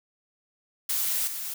blue noise with level steps, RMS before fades -27 / -34 dBFS, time 0.89-1.54 s, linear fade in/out 5 ms, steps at 1.27 s, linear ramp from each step 5 ms, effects none

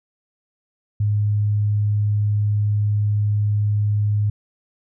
sine tone, 104.2 Hz, G#2, 6 cents sharp, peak -16 dBFS, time 1-4.3 s, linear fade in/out 5 ms, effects none

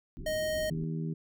pink low-pass noise, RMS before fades -43 dBFS, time 0.17-0.84 s, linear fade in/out 0 ms, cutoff 400 Hz, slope 96 dB/octave
square tone, 622.3 Hz, D#5, in tune, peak -30 dBFS, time 0.26-0.7 s, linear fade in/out 5 ms
harmonic tone, 80 Hz, D#2, 49 cents sharp, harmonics 2 / 3 / 4 / 5, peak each -32 / -40 / -43 / -44 dBFS, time 0.7-1.14 s, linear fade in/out 10 ms
effects none

